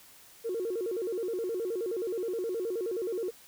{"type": "tone with vibrato", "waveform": "sine", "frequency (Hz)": 410, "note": "G#4", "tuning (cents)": -22, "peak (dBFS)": -29, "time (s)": [0.44, 3.31], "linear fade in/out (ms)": 20, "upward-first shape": "square", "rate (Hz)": 9.5, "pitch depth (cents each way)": 200, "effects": ["tanh soft clip ceiling -25 dBFS", "white hiss -55 dBFS RMS until 3.47 s"]}